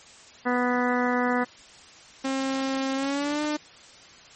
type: harmonic tone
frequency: 246.9 Hz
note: B3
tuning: in tune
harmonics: 1 / 2 / 3 / 4 / 5 / 6 / 7 / 8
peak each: -25 / -28 / -30 / -31 / -32 / -33 / -33 / -34 dBFS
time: 0.45-1.45 s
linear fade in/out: 20 ms
type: tone with pitch glide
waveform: sawtooth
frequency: 267.8 to 300.6 Hz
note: C4 to D4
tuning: +40 to +40 cents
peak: -21 dBFS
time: 2.24-3.57 s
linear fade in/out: 10 ms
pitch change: +200 cents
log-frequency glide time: 2.95-3.42 s
effects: white hiss -49 dBFS RMS until 4.35 s + MP3 32 kbps